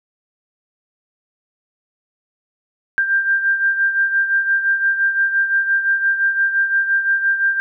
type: beating tone pair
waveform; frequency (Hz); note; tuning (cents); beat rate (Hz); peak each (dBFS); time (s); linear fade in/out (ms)
sine; 1585 / 1590.8; G6 / G6; +19 / +25; 5.8; -15 / -22; 2.98-7.6; 0
effects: none